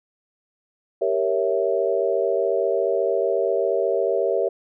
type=chord; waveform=sine; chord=G diminished seventh; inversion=none; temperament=equal; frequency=392 / 466.2 / 554.4 / 659.3 Hz; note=G4 / Bb4 / Db5 / Fb5; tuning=0 / 0 / 0 / 0 cents; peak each=-24 / -24 / -24 / -25 dBFS; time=1.01-4.49 s; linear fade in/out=10 ms; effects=none